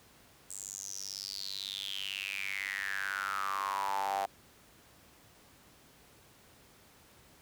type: tone with high-pass filter sweep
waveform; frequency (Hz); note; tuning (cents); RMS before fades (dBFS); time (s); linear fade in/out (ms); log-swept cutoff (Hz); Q
sawtooth; 98; G2; 0; -37; 0.5-4.26; 0; 7900 to 730; 8.8
effects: pink hiss -60 dBFS RMS until 7.41 s + high-pass 60 Hz 12 dB/octave